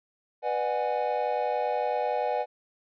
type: chord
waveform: triangle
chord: G# half-diminished seventh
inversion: first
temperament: equal with one note detuned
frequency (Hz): 493.9 / 601.1 / 740 / 830.6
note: B4 / D5 / F#5 / G#5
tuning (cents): 0 / +40 / 0 / 0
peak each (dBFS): -29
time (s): 0.42-2.46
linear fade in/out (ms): 50
effects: resampled to 11025 Hz